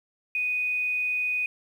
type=tone with quantisation; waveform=sine; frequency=2487 Hz; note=D#7; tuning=1 cent flat; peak=-24 dBFS; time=0.35-1.46 s; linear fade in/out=2 ms; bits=9; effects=none